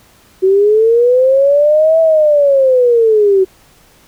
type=linear two-way sweep; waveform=sine; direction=up then down; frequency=372.2 to 655 to 372.2 Hz; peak=-6 dBFS; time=0.42-3.45 s; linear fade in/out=20 ms; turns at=2 s; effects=pink hiss -47 dBFS RMS until 4.07 s